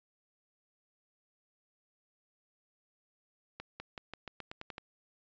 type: accelerating click train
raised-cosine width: 0.3 ms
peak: -26 dBFS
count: 10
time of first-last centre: 3.6-4.781 s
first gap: 200 ms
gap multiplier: 0.89
effects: resampled to 16000 Hz